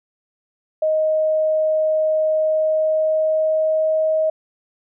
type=tone with pitch glide; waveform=sine; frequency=625 to 630.1 Hz; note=D#5 to D#5; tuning=+8 to +22 cents; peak=-15 dBFS; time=0.82-4.3 s; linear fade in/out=5 ms; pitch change=+14 cents; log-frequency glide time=2.31-4.01 s; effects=none